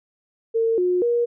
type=tone with pitch steps; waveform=sine; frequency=454.2 / 360.3 / 475.2 Hz; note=A#4 / F#4 / A#4; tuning=-45 / -46 / +33 cents; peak=-17 dBFS; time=0.54-1.26 s; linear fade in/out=20 ms; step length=240 ms; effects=none